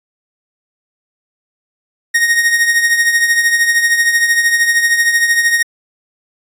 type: tone with tremolo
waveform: 45% pulse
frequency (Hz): 1864.7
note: A#6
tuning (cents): 0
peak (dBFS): -7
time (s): 2.14-5.63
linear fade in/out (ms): 10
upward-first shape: triangle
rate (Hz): 13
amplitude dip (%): 65
effects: resampled to 32000 Hz